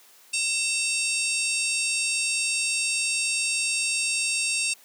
harmonic tone with a mistuned harmonic, 925 Hz, A#5, 14 cents flat, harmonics 3 / 4 / 5 / 6 / 7 / 8 / 9 / 10, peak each -27 / -37 / -33 / -32 / -39 / -34 / -30 / -33 dBFS, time 0.33-4.74 s, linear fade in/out 10 ms, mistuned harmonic 3, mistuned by -65 cents, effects white hiss -54 dBFS RMS until 4.84 s + high-pass 300 Hz 12 dB/octave

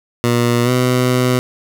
15% pulse tone with pitch glide, 120 to 125.82 Hz, B2 to B2, -49 to +33 cents, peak -6 dBFS, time 0.24-1.39 s, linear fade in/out 0 ms, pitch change +82 cents, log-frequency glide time 0.64-0.7 s, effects none

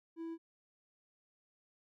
triangle tone, 329.6 Hz, E4, in tune, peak -38 dBFS, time 0.16-0.38 s, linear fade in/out 50 ms, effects none

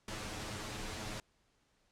pink noise with comb filter, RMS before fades -42 dBFS, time 0.08-1.2 s, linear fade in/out 2 ms, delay 9.4 ms, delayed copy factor +0.7, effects pink hiss -74 dBFS RMS until 1.91 s + low-pass 8000 Hz 12 dB/octave

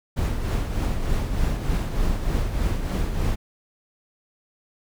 brown noise with tremolo, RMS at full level -21 dBFS, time 0.16-3.36 s, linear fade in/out 20 ms, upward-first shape triangle, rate 3.3 Hz, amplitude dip 55%, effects none

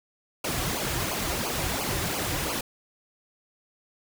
pink noise with flanger, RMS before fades -29 dBFS, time 0.44-2.61 s, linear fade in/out 5 ms, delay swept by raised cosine 0.53 to 4.73 ms, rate 2.9 Hz, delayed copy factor -0.85, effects none

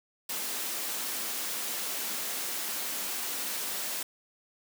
white high-pass noise, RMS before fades -34 dBFS, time 0.29-4.03 s, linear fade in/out 5 ms, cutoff 190 Hz, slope 24 dB/octave, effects none

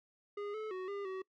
square tone with pitch steps, 409.8 / 433.3 / 371.9 / 402 / 378.1 Hz, G#4 / A4 / F#4 / G4 / F#4, -23 / -27 / +9 / +44 / +38 cents, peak -39 dBFS, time 0.37-1.22 s, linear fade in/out 5 ms, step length 170 ms, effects noise-tail reverb RT60 0.1 s tail -23 dB re dry + low-pass 2000 Hz 12 dB/octave

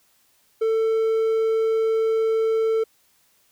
triangle tone with hard clipping, 445.6 Hz, A4, 22 cents sharp, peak -19 dBFS, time 0.61-2.84 s, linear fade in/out 10 ms, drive 6 dB, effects white hiss -62 dBFS RMS until 3.51 s

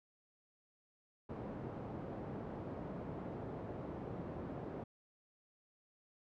pink band-pass noise, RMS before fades -45 dBFS, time 1.29-4.84 s, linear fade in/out 5 ms, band 110 to 670 Hz, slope 12 dB/octave, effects none

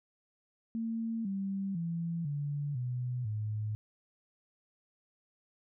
sine tone with pitch steps, 226.8 / 195.17 / 167.96 / 144.54 / 124.38 / 107.04 Hz, A#3 / G3 / E3 / D3 / B2 / A2, -47 / -7 / +33 / -27 / +13 / -47 cents, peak -32 dBFS, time 0.75-3.75 s, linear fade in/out 0 ms, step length 500 ms, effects none

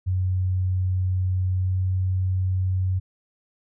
sine tone with pitch glide, 92.5 to 93.14 Hz, F#2 to F#2, 0 to +12 cents, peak -20 dBFS, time 0.06-3 s, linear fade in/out 20 ms, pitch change +12 cents, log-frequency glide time 1.57-1.76 s, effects none

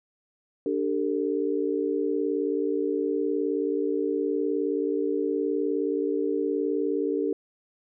sine chord, D suspended fourth, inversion none, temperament equal with one note detuned, 293.7 / 392 / 451.1 Hz, D4 / G4 / A4, 0 / 0 / +43 cents, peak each -28 dBFS, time 0.66-7.33 s, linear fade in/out 2 ms, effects none

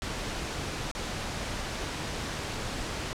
pink noise with dropouts, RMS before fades -34 dBFS, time 0.02-3.13 s, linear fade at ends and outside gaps 0 ms, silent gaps 0.914-0.95 s, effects low-pass 7000 Hz 12 dB/octave

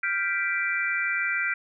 sine chord, G dominant seventh, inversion third, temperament equal, 1396.9 / 1568 / 1975.5 / 2349 Hz, F6 / G6 / B6 / D7, 0 / 0 / 0 / 0 cents, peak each -30 / -30 / -29 / -29 dBFS, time 0.03-1.54 s, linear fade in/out 5 ms, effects none

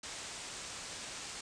white low-pass noise, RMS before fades -45 dBFS, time 0.03-1.41 s, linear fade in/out 5 ms, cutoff 8700 Hz, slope 48 dB/octave, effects resampled to 22050 Hz

